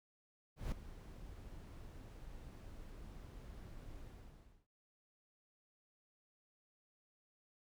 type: noise with ADSR envelope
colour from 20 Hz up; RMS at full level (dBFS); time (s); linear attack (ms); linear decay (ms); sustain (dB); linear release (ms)
brown; -38; 0.56-4.67; 160; 3; -14; 640
effects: none